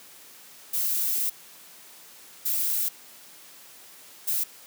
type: noise bursts at uneven times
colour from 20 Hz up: violet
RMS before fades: -26 dBFS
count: 3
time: 0.73-1.3 / 2.45-2.89 / 4.27-4.44 s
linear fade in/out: 10 ms
effects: white hiss -49 dBFS RMS until 4.66 s + high-pass 150 Hz 12 dB/octave